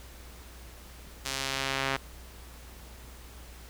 sawtooth tone with band-pass filter sweep, 135.2 Hz, C#3, 43 cents flat, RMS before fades -32 dBFS, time 1.25-1.97 s, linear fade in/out 10 ms, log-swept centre 5900 to 1900 Hz, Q 0.77, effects added 60 Hz sine -47 dBFS peak until 3.69 s + pink hiss -51 dBFS RMS until 3.69 s

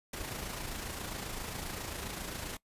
pink noise with amplitude modulation, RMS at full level -38 dBFS, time 0.13-2.57 s, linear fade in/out 5 ms, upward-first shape sine, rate 27.5 Hz, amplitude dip 45%, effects noise-tail reverb RT60 0.1 s tail -21 dB re dry + resampled to 32000 Hz

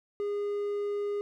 triangle tone, 409.4 Hz, G#4, 25 cents flat, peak -27 dBFS, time 0.2-1.21 s, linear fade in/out 0 ms, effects none

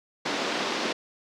pink band-pass noise, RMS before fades -29 dBFS, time 0.25-0.93 s, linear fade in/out 10 ms, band 240 to 5400 Hz, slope 24 dB/octave, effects none

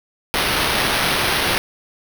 white noise with sample-and-hold, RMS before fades -19 dBFS, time 0.34-1.58 s, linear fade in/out 0 ms, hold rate 7350 Hz, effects none

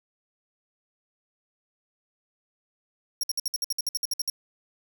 sawtooth tone bursts, 5580 Hz, F8, 2 cents flat, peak -22 dBFS, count 14, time 3.21-4.3 s, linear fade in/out 2 ms, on 24 ms, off 58 ms, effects none

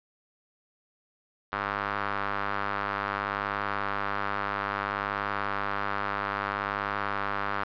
square tone with band-pass filter, 50.3 Hz, G1, 45 cents sharp, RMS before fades -31 dBFS, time 1.52-7.64 s, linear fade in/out 5 ms, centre 1300 Hz, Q 2.4, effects resampled to 11025 Hz + 8-bit

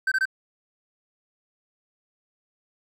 triangle tone bursts, 1547 Hz, G6, 23 cents flat, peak -18 dBFS, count 3, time 0.07-0.255 s, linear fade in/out 5 ms, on 47 ms, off 22 ms, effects none

